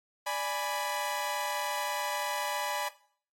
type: chord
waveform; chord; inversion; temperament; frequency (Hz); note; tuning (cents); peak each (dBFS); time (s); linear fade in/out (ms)
sawtooth; G# diminished; second; equal; 587.3 / 830.6 / 987.8; D5 / G#5 / B5; 0 / 0 / 0; -33 / -31 / -31; 0.26-2.89; 10
effects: noise-tail reverb RT60 0.5 s tail -17 dB re dry + AAC 48 kbps